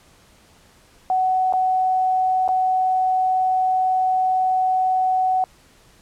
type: tone with dropouts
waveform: sine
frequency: 747 Hz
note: F#5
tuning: 16 cents sharp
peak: -16 dBFS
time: 1.1-5.44 s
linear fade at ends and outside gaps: 1 ms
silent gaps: 1.526-1.536 / 2.479-2.489 s
effects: pink hiss -53 dBFS RMS until 6.01 s + low-pass 11000 Hz 12 dB/octave